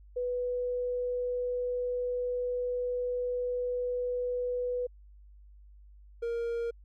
sine / triangle tone pair in turn, 493.9 / 468.1 Hz, B4 / A#4, 0 / +7 cents, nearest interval minor second, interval 93 cents, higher first, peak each -29 / -28 dBFS, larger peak second, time 0.16-4.87 / 6.22-6.71 s, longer first, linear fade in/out 10 ms, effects added 50 Hz sine -51 dBFS peak until 6.84 s

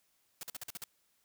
white noise bursts, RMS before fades -42 dBFS, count 7, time 0.41-0.84 s, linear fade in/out 2 ms, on 22 ms, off 46 ms, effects white hiss -74 dBFS RMS until 1.24 s

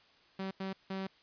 sawtooth tone bursts at uneven times, 191.7 Hz, G3, 38 cents flat, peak -32 dBFS, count 3, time 0.39-0.51 / 0.6-0.73 / 0.9-1.07 s, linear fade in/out 5 ms, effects white hiss -64 dBFS RMS until 1.22 s + resampled to 11025 Hz

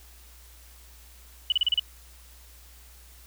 sine tone bursts, 2960 Hz, F#7, in tune, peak -19 dBFS, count 6, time 1.5-1.796 s, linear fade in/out 2 ms, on 21 ms, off 34 ms, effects added 60 Hz sine -50 dBFS peak until 3.26 s + white hiss -54 dBFS RMS until 3.26 s

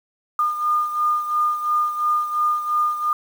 sine beating tone pair, 1213 / 1215.9 Hz, D#6 / D#6, -44 / -40 cents, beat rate 2.9 Hz, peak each -19 / -25 dBFS, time 0.39-3.13 s, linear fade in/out 2 ms, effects 7-bit

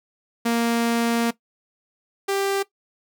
sawtooth tone pair in turn, 233.1 / 393.8 Hz, A#3 / G4, 0 / +8 cents, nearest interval major sixth, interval 908 cents, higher second, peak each -15 / -17 dBFS, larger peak first, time 0.45-1.31 / 2.28-2.63 s, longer first, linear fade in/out 10 ms, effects noise-tail reverb RT60 0.1 s tail -17 dB re dry

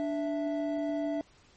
triangle tone pair together, 293.7 / 659.3 Hz, D4 / E5, 0 / 0 cents, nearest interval octave + major second, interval 1400 cents, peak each -29 / -31 dBFS, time 0-1.21 s, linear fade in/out 0 ms, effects pink hiss -61 dBFS RMS until 1.56 s + MP3 32 kbps

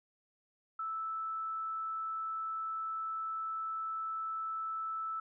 sine tone, 1315 Hz, E6, 5 cents flat, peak -35 dBFS, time 0.79-5.2 s, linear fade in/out 5 ms, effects none

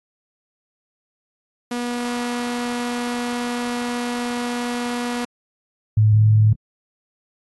sawtooth / sine tone pair in turn, 242 / 107.55 Hz, B3 / A2, -35 / -39 cents, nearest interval octave + major second, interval 1404 cents, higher first, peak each -19 / -11 dBFS, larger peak second, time 1.71-5.25 / 5.97-6.53 s, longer first, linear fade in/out 5 ms, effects AAC 32 kbps

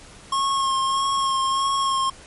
square tone with vibrato, 1082 Hz, C#6, 42 cents flat, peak -20 dBFS, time 0.32-2.1 s, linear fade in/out 5 ms, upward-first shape sine, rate 1.6 Hz, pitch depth 21 cents each way, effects pink hiss -45 dBFS RMS until 2.26 s + MP3 48 kbps

